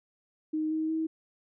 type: tone with pitch steps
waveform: sine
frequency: 311.1 / 315.4 / 319.8 Hz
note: D#4 / D#4 / D#4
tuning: 0 / +24 / +48 cents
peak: -27 dBFS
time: 0.53-1.07 s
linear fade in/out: 10 ms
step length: 180 ms
effects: none